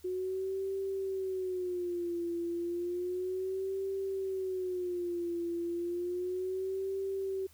sine tone with vibrato, 364.2 Hz, F#4, 27 cents flat, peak -32 dBFS, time 0.04-7.47 s, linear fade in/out 10 ms, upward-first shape sine, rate 0.32 Hz, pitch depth 110 cents each way, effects added 77 Hz sine -61 dBFS peak until 7.53 s + white hiss -63 dBFS RMS until 7.53 s

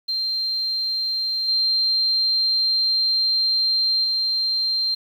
sine tone with level steps, 4163 Hz, C8, 10 cents flat, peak -21 / -17 / -19 dBFS, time 0.08-4.95 s, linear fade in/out 10 ms, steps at 1.48 / 4.04 s, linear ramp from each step 5 ms, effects 8-bit

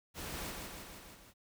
pink noise with echo, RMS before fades -43 dBFS, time 0.14-0.54 s, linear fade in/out 50 ms, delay 160 ms, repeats 5, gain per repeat -3 dB, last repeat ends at 1.34 s, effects none

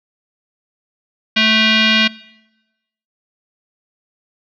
sine tone with frequency modulation, 220 Hz, A3, in tune, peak -10 dBFS, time 1.36-2.08 s, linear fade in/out 10 ms, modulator 875 Hz, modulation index 4.2, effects noise-tail reverb RT60 1.0 s tail -22 dB re dry

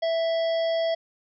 harmonic tone, 660 Hz, E5, 2 cents sharp, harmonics 1 / 3 / 5 / 7 / 8, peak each -22 / -38 / -37 / -43 / -43 dBFS, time 0.02-0.95 s, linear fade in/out 10 ms, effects none

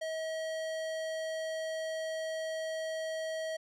sine tone with hard clipping, 639 Hz, D#5, 46 cents sharp, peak -36 dBFS, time 0.01-3.57 s, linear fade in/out 10 ms, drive 18 dB, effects none

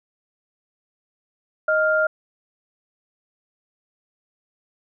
sine tone pair together, 624.2 / 1400 Hz, D#5 / F6, +5 / +4 cents, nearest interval octave + major second, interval 1399 cents, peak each -19 dBFS, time 1.68-2.07 s, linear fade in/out 5 ms, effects none

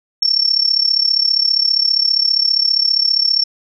sine tone with amplitude modulation, 5440 Hz, F8, 46 cents flat, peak -8 dBFS, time 0.22-3.44 s, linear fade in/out 5 ms, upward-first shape sine, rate 35 Hz, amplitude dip 85%, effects none

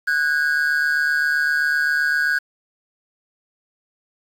triangle tone pair together, 1480 / 1627.7 Hz, F#6 / G#6, 0 / -35 cents, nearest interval major second, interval 165 cents, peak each -18 dBFS, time 0.07-2.39 s, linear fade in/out 10 ms, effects 7-bit

